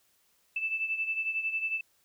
sine beating tone pair, 2637 / 2648 Hz, E7 / E7, 0 / +7 cents, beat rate 11 Hz, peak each -30 / -36 dBFS, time 0.56-1.81 s, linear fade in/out 5 ms, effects white hiss -69 dBFS RMS until 2.04 s

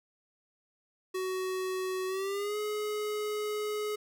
square tone with pitch glide, 373.6 to 421.8 Hz, F#4 to G#4, +17 to +27 cents, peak -32 dBFS, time 1.14-3.96 s, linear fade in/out 10 ms, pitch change +210 cents, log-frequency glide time 2.07-2.57 s, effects none

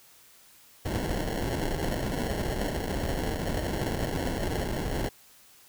pink noise with sample-and-hold, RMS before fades -30 dBFS, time 0.85-5.09 s, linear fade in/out 5 ms, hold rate 1225 Hz, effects white hiss -56 dBFS RMS until 5.68 s

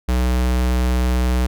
square tone, 62.2 Hz, B1, 13 cents sharp, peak -16 dBFS, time 0.08-1.47 s, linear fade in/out 10 ms, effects none

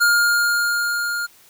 square tone with level ramp, 1413 Hz, F6, 20 cents sharp, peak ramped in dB -13 to -23 dBFS, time 0-1.27 s, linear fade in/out 20 ms, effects white hiss -51 dBFS RMS until 1.49 s

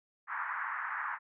white band-pass noise, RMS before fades -37 dBFS, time 0.27-1.19 s, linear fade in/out 50 ms, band 910 to 1800 Hz, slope 48 dB/octave, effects none

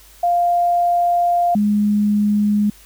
sine tone pair in turn, 698.5 / 207.7 Hz, F5 / G#3, 0 / 0 cents, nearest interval octave + major sixth, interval 2100 cents, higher first, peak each -13 dBFS, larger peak neither, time 0.23-1.55 / 1.55-2.7 s, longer first, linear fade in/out 5 ms, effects added 50 Hz sine -48 dBFS peak until 2.85 s + white hiss -47 dBFS RMS until 2.85 s

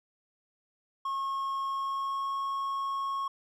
triangle tone with pitch glide, 1087 to 1095.2 Hz, C#6 to C#6, -34 to -21 cents, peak -28 dBFS, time 1.05-3.28 s, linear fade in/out 5 ms, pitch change +13 cents, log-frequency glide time 1.66-2.35 s, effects none

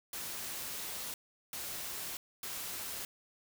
white noise bursts at uneven times, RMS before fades -41 dBFS, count 3, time 0.13-1.14 / 1.53-2.17 / 2.43-3.05 s, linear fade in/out 2 ms, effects none

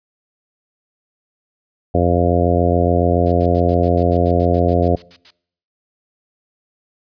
harmonic tone, 87.1 Hz, F2, 4 cents flat, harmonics 1 / 2 / 3 / 4 / 5 / 6 / 7 / 8, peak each -17 / -21 / -21 / -22 / -21 / -21 / -22 / -21 dBFS, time 1.94-4.96 s, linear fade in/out 10 ms
blue noise bursts, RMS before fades -35 dBFS, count 15, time 3.26-5.307 s, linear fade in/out 5 ms, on 59 ms, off 83 ms
effects noise-tail reverb RT60 0.7 s tail -24 dB re dry + resampled to 11025 Hz

